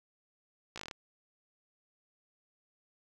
slowing click train, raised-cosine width 0.2 ms, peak -24 dBFS, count 8, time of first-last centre 0.76-0.912 s, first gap 16 ms, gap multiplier 1.1, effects none

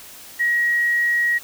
sine tone, 1900 Hz, A#6, 33 cents sharp, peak -16 dBFS, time 0.39-1.39 s, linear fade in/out 20 ms, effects white hiss -41 dBFS RMS until 1.43 s

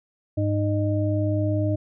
sine tone cluster, 102.2 / 306.1 / 613 Hz, G#2 / D#4 / D#5, -27 / -28 / -26 cents, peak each -22 / -26 / -28 dBFS, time 0.37-1.76 s, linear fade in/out 10 ms, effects none

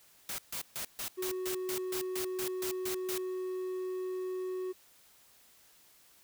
white noise bursts, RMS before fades -38 dBFS, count 13, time 0.29-3.179 s, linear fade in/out 2 ms, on 93 ms, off 140 ms
triangle tone, 370 Hz, F#4, in tune, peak -32 dBFS, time 1.17-4.73 s, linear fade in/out 20 ms
effects white hiss -62 dBFS RMS until 6.23 s

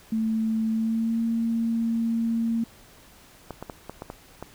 sine tone with pitch glide, 221.7 to 229 Hz, A3 to A#3, +13 to -31 cents, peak -22 dBFS, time 0.12-2.64 s, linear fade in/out 5 ms, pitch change +56 cents, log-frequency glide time 0.7-1.21 s
clicks, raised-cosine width 1 ms, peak -20 dBFS, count 7, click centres 3.507 / 3.626 / 3.698 / 3.896 / 4.021 / 4.101 / 4.426 s
effects pink hiss -52 dBFS RMS until 4.54 s

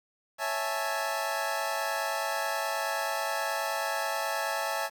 25% pulse chord, A major seventh, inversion first, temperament equal, 554.4 / 659.3 / 830.6 / 880 Hz, C#5 / E5 / G#5 / A5, 0 / 0 / 0 / 0 cents, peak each -33 / -30 / -32 / -30 dBFS, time 0.38-4.9 s, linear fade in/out 50 ms, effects 9-bit

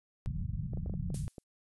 white low-pass noise, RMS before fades -36 dBFS, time 0.26-1.28 s, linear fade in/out 0 ms, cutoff 180 Hz, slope 48 dB/octave
clicks, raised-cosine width 2 ms, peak -31 dBFS, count 8, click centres 0.735 / 0.773 / 0.861 / 0.897 / 0.939 / 1.103 / 1.144 / 1.382 s
violet noise with exponential decay, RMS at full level -38 dBFS, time 1.14-1.44 s, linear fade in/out 5 ms, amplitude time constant 64 ms
effects resampled to 24000 Hz

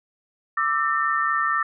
sine tone cluster, 1175 / 1319 / 1806 Hz, D6 / E6 / A6, +1 / +1 / +45 cents, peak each -24 dBFS, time 0.57-1.63 s, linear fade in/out 5 ms, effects none

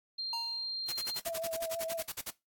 sine tone, 4186 Hz, C8, in tune, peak -34 dBFS, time 0.18-1.19 s, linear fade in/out 10 ms
square tone with exponential decay, 930 Hz, A#5, 4 cents flat, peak -36 dBFS, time 0.33-0.76 s, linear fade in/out 2 ms, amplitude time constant 92 ms
white noise bursts, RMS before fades -38 dBFS, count 16, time 0.88-2.306 s, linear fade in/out 10 ms, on 46 ms, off 46 ms
sine tone with vibrato, 659.3 Hz, E5, in tune, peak -34 dBFS, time 1.26-2.02 s, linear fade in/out 5 ms, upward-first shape sine, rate 6.3 Hz, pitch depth 29 cents each way
effects noise-tail reverb RT60 0.2 s tail -19 dB re dry + AAC 64 kbps

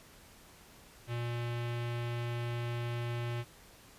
square tone with low-pass filter, 119.1 Hz, A#2, 38 cents sharp, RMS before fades -36 dBFS, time 1.07-3.45 s, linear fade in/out 50 ms, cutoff 3000 Hz, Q 1.8, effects pink hiss -57 dBFS RMS until 3.98 s + resampled to 32000 Hz

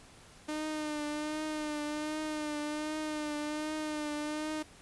sawtooth tone with vibrato, 303.2 Hz, D#4, 45 cents flat, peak -30 dBFS, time 0.48-4.63 s, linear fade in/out 10 ms, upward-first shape triangle, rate 1.3 Hz, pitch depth 41 cents each way, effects pink hiss -56 dBFS RMS until 4.81 s + resampled to 24000 Hz

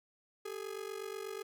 45% pulse ring-modulated tone, 415.3 Hz, G#4, in tune, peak -37 dBFS, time 0.45-1.43 s, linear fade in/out 5 ms, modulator 24.1 Hz, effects none

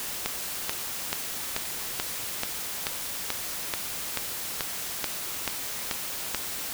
click train, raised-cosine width 0.2 ms, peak -9 dBFS, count 15, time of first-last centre 0.26-6.347 s, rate 2.3 Hz, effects white hiss -34 dBFS RMS until 6.73 s

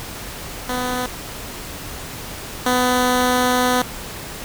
10% pulse tone pair in turn, 250 / 250 Hz, B3 / B3, +21 / +21 cents, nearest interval unison, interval 0 cents, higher neither, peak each -13 / -7 dBFS, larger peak second, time 0.69-1.06 / 2.66-3.82 s, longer second, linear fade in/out 2 ms, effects pink hiss -32 dBFS RMS until 4.44 s

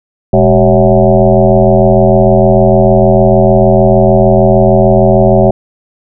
sine tone with frequency modulation, 381.2 Hz, G4, 48 cents flat, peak -3 dBFS, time 0.33-5.51 s, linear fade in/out 5 ms, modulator 86.6 Hz, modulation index 3.8, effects none

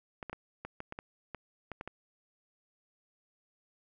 clicks, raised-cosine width 0.5 ms, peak -25 dBFS, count 11, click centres 0.228 / 0.297 / 0.33 / 0.65 / 0.804 / 0.924 / 0.989 / 1.347 / 1.717 / 1.811 / 1.876 s, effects none

